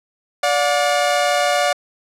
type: tone pair together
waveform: sawtooth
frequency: 582 / 719.2 Hz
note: D5 / F#5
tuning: -16 / -49 cents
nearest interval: major third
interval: 367 cents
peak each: -14 dBFS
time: 0.43-1.73 s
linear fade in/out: 5 ms
effects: low-pass 9000 Hz 12 dB/octave